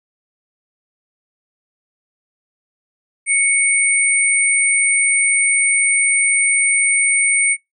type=tone pair together; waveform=sine; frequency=2222 / 8888 Hz; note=C#7 / C#9; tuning=+4 / +4 cents; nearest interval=2 octaves; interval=2400 cents; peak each=-15 dBFS; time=3.26-7.57 s; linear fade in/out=50 ms; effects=noise-tail reverb RT60 0.2 s tail -26 dB re dry